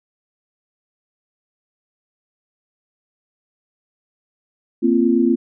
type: chord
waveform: sine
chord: Bb suspended second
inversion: none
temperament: equal with one note detuned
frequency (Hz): 233.1 / 261.6 / 342.6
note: Bb3 / C4 / F4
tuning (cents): 0 / 0 / -33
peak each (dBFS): -17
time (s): 4.82-5.36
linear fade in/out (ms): 20
effects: none